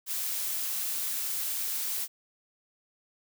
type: noise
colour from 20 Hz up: blue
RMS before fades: -32 dBFS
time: 0.06-2.08 s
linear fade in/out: 50 ms
effects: none